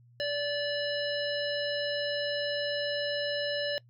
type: harmonic tone with a mistuned harmonic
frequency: 580 Hz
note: D5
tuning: 22 cents flat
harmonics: 1 / 3 / 5 / 7 / 9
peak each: -31 / -36 / -38 / -39 / -41 dBFS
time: 0.2-3.78 s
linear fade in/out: 0 ms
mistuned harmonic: 5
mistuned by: +16 cents
effects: noise-tail reverb RT60 0.1 s tail -22 dB re dry + added 120 Hz sine -56 dBFS peak until 3.89 s